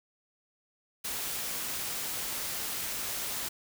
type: noise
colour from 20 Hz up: white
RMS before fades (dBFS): -35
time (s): 1.04-3.49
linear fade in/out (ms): 10
effects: none